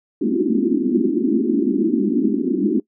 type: band-pass noise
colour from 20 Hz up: white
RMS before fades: -18 dBFS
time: 0.21-2.8 s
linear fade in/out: 5 ms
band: 200 to 370 Hz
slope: 96 dB/octave
effects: noise-tail reverb RT60 0.1 s tail -21 dB re dry